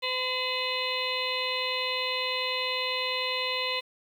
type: harmonic tone with a mistuned harmonic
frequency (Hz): 510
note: C5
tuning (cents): -44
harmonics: 1 / 2 / 4 / 5 / 6 / 7 / 8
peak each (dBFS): -35 / -35 / -35 / -35 / -35 / -35 / -35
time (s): 0.02-3.81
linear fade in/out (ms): 20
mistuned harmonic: 6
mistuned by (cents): -70
effects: 9-bit